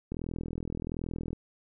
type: click train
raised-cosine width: 3 ms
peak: -22 dBFS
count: 51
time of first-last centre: 0.12-1.331 s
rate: 41.3 Hz
effects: none